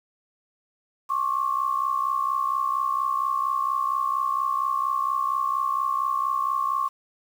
sine tone pair together, 1081.7 / 1146 Hz, C#6 / D6, -43 / -43 cents, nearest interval minor second, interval 100 cents, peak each -24 / -26 dBFS, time 1.09-6.89 s, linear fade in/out 20 ms, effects 8-bit

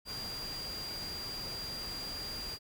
sine tone in noise, 4770 Hz, D8, 26 cents sharp, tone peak -39 dBFS, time 0.05-2.59 s, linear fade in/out 50 ms, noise pink, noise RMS -45 dBFS, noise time 0.05-2.59 s, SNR +3 dB, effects none

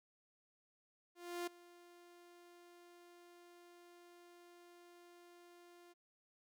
sawtooth tone with ADSR envelope, 349.2 Hz, F4, in tune, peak -35 dBFS, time 1.15-5.94 s, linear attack 320 ms, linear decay 8 ms, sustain -21 dB, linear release 25 ms, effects none

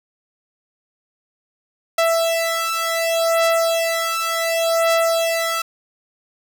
sawtooth beating tone pair, 662 / 662.68 Hz, E5 / E5, +7 / +9 cents, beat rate 0.68 Hz, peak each -16 dBFS, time 1.98-5.62 s, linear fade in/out 5 ms, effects none

